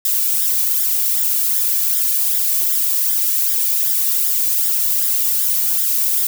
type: noise with flanger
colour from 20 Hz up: violet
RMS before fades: -17 dBFS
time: 0.05-6.27 s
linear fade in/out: 2 ms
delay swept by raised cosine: 0.56 to 1.76 ms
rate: 2.6 Hz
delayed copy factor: +0.7
effects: none